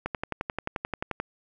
click train, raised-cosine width 0.5 ms, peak -14 dBFS, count 14, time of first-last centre 0.06-1.2 s, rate 11.4 Hz, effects none

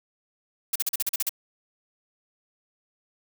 blue noise bursts, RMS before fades -25 dBFS, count 9, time 0.73-1.293 s, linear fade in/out 5 ms, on 27 ms, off 40 ms, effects none

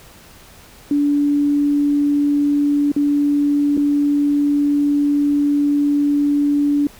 sine tone with dropouts, 288.9 Hz, D4, 28 cents flat, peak -13 dBFS, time 0.91-6.87 s, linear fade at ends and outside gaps 2 ms, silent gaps 2.918-2.963 / 3.769-3.775 s, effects pink hiss -44 dBFS RMS until 6.99 s

